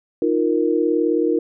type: chord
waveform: sine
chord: Eb suspended second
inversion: none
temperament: just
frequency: 311.1 / 350 / 466.7 Hz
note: Eb4 / F4 / Bb4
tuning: 0 / +4 / +2 cents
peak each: -20 dBFS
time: 0.22-1.39 s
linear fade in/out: 2 ms
effects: none